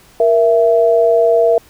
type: tone pair together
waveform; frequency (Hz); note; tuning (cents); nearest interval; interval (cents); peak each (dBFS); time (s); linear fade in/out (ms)
sine; 469.5 / 664; A#4 / E5; +12 / +12; tritone; 600; -11; 0.2-1.58; 2
effects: pink hiss -46 dBFS RMS until 1.69 s

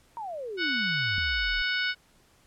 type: exponential sweep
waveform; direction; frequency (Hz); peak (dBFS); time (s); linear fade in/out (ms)
sine; down; 958 to 32.15; -33; 0.17-1.62; 0
type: harmonic tone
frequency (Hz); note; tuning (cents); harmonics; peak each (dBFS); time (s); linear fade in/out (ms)
740; F#5; 0; 2 / 3 / 4 / 5 / 6 / 7; -28 / -32 / -34 / -36 / -38 / -39; 0.57-1.95; 50
type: click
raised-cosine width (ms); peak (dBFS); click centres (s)
5; -26; 1.182
effects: pink hiss -62 dBFS RMS until 2.46 s + low-pass 12000 Hz 12 dB/octave

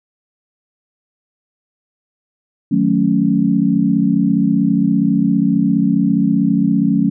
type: chord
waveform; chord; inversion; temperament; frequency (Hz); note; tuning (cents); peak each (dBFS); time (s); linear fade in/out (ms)
sine; D# half-diminished seventh; none; equal; 155.56 / 185 / 220 / 277.2; D#3 / F#3 / A3 / C#4; 0 / 0 / 0 / 0; -22 / -16 / -16 / -16; 2.71-7.1; 10
effects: none

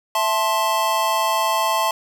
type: chord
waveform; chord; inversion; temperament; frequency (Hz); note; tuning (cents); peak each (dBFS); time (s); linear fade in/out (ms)
square; A minor; second; just; 660 / 880 / 1056; E5 / A5 / C6; +2 / 0 / +16; -25 / -22 / -22; 0.15-1.91; 2
effects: 9-bit

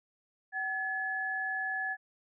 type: tone pair together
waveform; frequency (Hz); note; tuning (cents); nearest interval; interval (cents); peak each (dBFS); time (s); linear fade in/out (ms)
sine; 760.8 / 1708; F#5 / G#6; +48 / +48; octave + major second; 1400; -38 / -32; 0.52-1.97; 50
effects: none

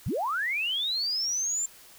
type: linear sweep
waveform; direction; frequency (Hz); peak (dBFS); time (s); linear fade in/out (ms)
sine; up; 62 to 7360; -26; 0.06-1.66; 5
effects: white hiss -52 dBFS RMS until 1.98 s

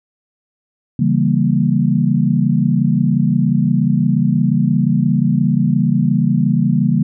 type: chord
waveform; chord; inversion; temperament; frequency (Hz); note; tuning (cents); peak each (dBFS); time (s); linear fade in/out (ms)
sine; C# diminished seventh; none; equal with one note detuned; 139.07 / 164.81 / 196 / 233.1; C#3 / E3 / G3 / Bb3; +6 / 0 / 0 / 0; -17; 0.99-7.03; 5
effects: none

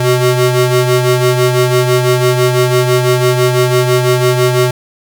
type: ring-modulated tone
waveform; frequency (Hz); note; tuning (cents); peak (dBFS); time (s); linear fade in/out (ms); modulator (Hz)
30% pulse; 250; B3; +21; -3; 0-4.71; 5; 122
effects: 7-bit

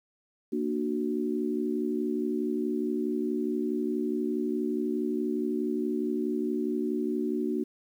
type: chord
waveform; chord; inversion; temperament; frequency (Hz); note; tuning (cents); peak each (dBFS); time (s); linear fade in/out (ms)
sine; Bb augmented; none; equal with one note detuned; 233.1 / 297.8 / 370; Bb3 / D4 / F#4; 0 / +24 / 0; -31; 0.52-7.64; 10
effects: 10-bit

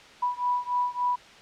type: beating tone pair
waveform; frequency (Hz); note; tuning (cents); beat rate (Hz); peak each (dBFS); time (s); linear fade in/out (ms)
sine; 982 / 985.5; B5 / B5; -10 / -4; 3.5; -27 / -28; 0.22-1.16; 10
effects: white hiss -49 dBFS RMS until 1.41 s + low-pass 4000 Hz 12 dB/octave

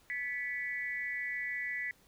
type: tone with amplitude modulation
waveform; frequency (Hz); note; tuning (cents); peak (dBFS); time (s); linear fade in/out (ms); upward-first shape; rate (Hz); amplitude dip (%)
sine; 1973; B6; -2; -30; 0.1-1.91; 0; sine; 254; 90
effects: pink hiss -65 dBFS RMS until 2.07 s

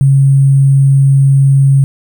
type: tone with sample-and-hold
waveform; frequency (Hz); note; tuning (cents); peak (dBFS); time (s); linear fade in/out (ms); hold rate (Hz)
sine; 136.9; C#3; -21; -4; 0.01-1.84; 0; 8820
effects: none

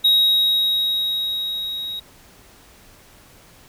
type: tone with level ramp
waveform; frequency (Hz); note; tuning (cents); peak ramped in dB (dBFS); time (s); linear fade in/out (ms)
triangle; 3797; A#7; +31; -10 to -25; 0.04-2; 10
effects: pink hiss -49 dBFS RMS until 3.68 s

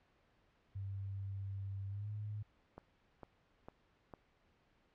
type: tone with pitch glide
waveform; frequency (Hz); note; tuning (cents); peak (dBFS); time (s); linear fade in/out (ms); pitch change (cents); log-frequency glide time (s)
sine; 98 to 105.03; G2 to G#2; 0 to +20; -40; 0.75-2.43; 10; +120; 1.88-2.09
type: click train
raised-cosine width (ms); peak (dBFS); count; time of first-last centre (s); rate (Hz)
1; -35; 4; 2.78-4.137; 2.21
effects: pink hiss -73 dBFS RMS until 4.94 s + low-pass 3000 Hz 12 dB/octave

